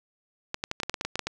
clicks, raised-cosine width 0.2 ms, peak -12 dBFS, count 12, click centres 0.544 / 0.639 / 0.714 / 0.801 / 0.833 / 0.896 / 0.942 / 1.011 / 1.05 / 1.156 / 1.193 / 1.27 s, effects none

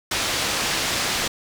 white low-pass noise, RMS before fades -24 dBFS, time 0.11-1.28 s, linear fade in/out 5 ms, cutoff 5300 Hz, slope 12 dB/octave, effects none

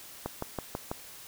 click train, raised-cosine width 1 ms, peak -18 dBFS, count 5, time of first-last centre 0.26-0.915 s, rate 6.11 Hz, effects white hiss -48 dBFS RMS until 1.27 s

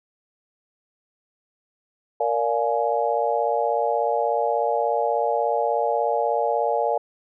sine chord, Bb dominant seventh, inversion none, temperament just, 466.2 / 582.7 / 699.2 / 839.1 Hz, Bb4 / D5 / F5 / Ab5, 0 / -14 / +2 / +18 cents, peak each -25 dBFS, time 2.2-6.98 s, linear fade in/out 5 ms, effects none

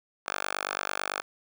5% pulse tone with high-pass filter, 49 Hz, G1, in tune, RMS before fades -33 dBFS, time 0.26-1.22 s, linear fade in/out 10 ms, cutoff 1000 Hz, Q 2, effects none

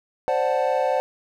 triangle chord, D dominant seventh, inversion third, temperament equal, 523.3 / 587.3 / 740 / 880 Hz, C5 / D5 / F#5 / A5, 0 / 0 / 0 / 0 cents, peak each -21 / -23 / -23 / -26 dBFS, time 0.28-1 s, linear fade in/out 0 ms, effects none

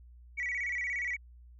sine tone with vibrato, 2093 Hz, C7, in tune, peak -30 dBFS, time 0.37-1.17 s, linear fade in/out 20 ms, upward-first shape square, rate 17 Hz, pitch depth 120 cents each way, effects tanh soft clip ceiling -28 dBFS + added 60 Hz sine -51 dBFS peak until 1.59 s

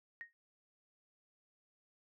sine tone with exponential decay, 1864.7 Hz, A#6, in tune, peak -40 dBFS, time 0.21-0.33 s, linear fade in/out 0 ms, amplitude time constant 24 ms, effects none

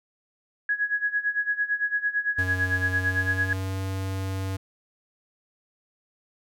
sine tone with tremolo, 1670 Hz, G#6, 9 cents sharp, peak -20 dBFS, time 0.69-3.53 s, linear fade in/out 2 ms, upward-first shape sine, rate 8.9 Hz, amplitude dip 85%
square tone with pitch glide, 92.5 to 95.6 Hz, F#2 to G2, 0 to -43 cents, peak -28 dBFS, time 2.38-4.57 s, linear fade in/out 10 ms, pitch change +57 cents, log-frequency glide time 2.92-3.79 s
effects none

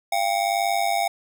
square ring-modulated tone, 740 Hz, F#5, in tune, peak -18 dBFS, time 0.12-1.08 s, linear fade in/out 5 ms, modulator 50.7 Hz, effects none

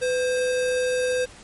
sine tone with sample-and-hold, 503 Hz, B4, 32 cents sharp, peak -20 dBFS, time 0.01-1.26 s, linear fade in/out 20 ms, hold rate 2100 Hz, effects pink hiss -46 dBFS RMS until 1.43 s + MP3 48 kbps

